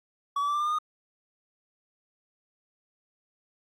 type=tone with pitch steps; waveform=triangle; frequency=1134 / 1149.8 / 1165.9 / 1182.2 / 1198.7 / 1215.4 / 1232.4 Hz; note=C#6 / D6 / D6 / D6 / D6 / D#6 / D#6; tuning=+39 / -37 / -13 / +11 / +35 / -41 / -17 cents; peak=-23 dBFS; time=0.36-0.787 s; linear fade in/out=5 ms; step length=61 ms; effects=AAC 64 kbps